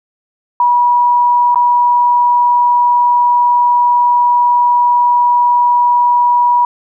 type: tone with dropouts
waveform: sine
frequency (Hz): 969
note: B5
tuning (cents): -33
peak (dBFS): -7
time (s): 0.6-6.65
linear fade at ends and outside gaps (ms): 2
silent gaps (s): 1.546-1.557
effects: none